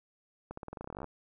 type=accelerating click train; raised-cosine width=1 ms; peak=-27 dBFS; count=18; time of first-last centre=0.51-1.043 s; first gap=64 ms; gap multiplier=0.9; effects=none

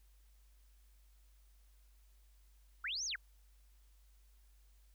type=linear two-way sweep; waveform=sine; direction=up then down; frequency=1261 to 6645 to 1261 Hz; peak=-37 dBFS; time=2.84-3.16 s; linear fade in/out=5 ms; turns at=3.05 s; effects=added 50 Hz sine -62 dBFS peak until 4.94 s + white hiss -75 dBFS RMS until 4.94 s

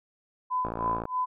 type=tone with tremolo; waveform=sine; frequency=1007 Hz; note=B5; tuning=33 cents sharp; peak=-24 dBFS; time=0.5-1.26 s; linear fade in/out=20 ms; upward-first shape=sine; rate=3.2 Hz; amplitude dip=100%
type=click train; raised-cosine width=1 ms; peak=-18 dBFS; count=24; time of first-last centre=0.65-1.054 s; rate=56.9 Hz
effects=none

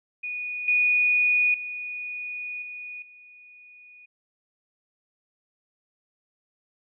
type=tone with level steps; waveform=sine; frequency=2465 Hz; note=D#7; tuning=17 cents flat; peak=-29 / -18 / -31 / -35 / -47 dBFS; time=0.23-4.06 s; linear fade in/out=10 ms; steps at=0.68 / 1.54 / 2.62 / 3.02 s; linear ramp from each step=2 ms; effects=none

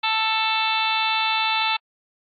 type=harmonic tone; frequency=441.5 Hz; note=A4; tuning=6 cents sharp; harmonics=2 / 3 / 4 / 5 / 6 / 7 / 8 / 9 / 10; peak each=-24 / -28 / -35 / -31 / -25 / -35 / -27 / -30 / -39 dBFS; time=0.03-1.77 s; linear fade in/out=10 ms; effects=AAC 48 kbps

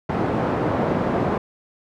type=band-pass noise; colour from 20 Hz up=pink; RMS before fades=-22 dBFS; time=0.09-1.38 s; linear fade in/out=5 ms; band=150 to 910 Hz; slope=12 dB/octave; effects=none

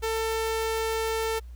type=tone; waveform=sawtooth; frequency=446.7 Hz; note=A4; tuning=26 cents sharp; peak=-22 dBFS; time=0.02-1.4 s; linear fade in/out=20 ms; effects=added 60 Hz sine -39 dBFS peak until 1.55 s + pink hiss -64 dBFS RMS until 1.55 s

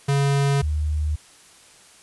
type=tone pair in turn; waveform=square / sine; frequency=140 / 75.85 Hz; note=C#3 / D#2; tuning=+18 / -44 cents; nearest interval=major seventh; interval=1062 cents; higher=first; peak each=-18 / -20 dBFS; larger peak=first; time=0.08-0.62 / 0.62-1.16 s; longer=neither; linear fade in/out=10 ms; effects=white hiss -50 dBFS RMS until 2.02 s + resampled to 24000 Hz

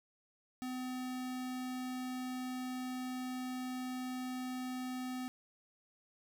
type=tone; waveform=square; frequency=254.2 Hz; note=C4; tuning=50 cents flat; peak=-39 dBFS; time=0.62-5.28 s; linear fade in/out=0 ms; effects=none

